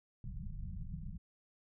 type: low-pass noise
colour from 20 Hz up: pink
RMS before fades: -43 dBFS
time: 0.24-1.18 s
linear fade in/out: 2 ms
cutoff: 200 Hz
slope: 96 dB/octave
effects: none